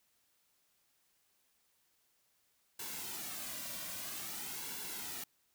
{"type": "noise with flanger", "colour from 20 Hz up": "white", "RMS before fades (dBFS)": -43, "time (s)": [2.79, 5.24], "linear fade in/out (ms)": 5, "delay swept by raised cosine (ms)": [1.6, 2.36], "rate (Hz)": 0.51, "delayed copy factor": -0.6, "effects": ["white hiss -75 dBFS RMS until 5.54 s"]}